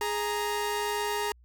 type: tone pair together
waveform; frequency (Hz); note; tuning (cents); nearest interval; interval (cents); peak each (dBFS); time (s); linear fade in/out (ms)
sawtooth; 415.3 / 932.3; G#4 / A#5; 0 / 0; octave + major second; 1400; -27; 0.01-1.32; 2
effects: added 60 Hz sine -54 dBFS peak until 1.44 s